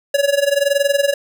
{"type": "tone with amplitude modulation", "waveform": "square", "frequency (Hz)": 564, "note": "C#5", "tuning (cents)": 30, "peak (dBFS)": -11, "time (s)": [0.14, 1.14], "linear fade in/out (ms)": 5, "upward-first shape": "sine", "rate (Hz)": 21.2, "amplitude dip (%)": 85, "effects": []}